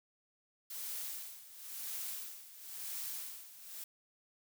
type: noise with tremolo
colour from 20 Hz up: blue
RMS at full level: -41 dBFS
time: 0.7-3.84 s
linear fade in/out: 5 ms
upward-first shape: sine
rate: 0.97 Hz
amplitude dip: 80%
effects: none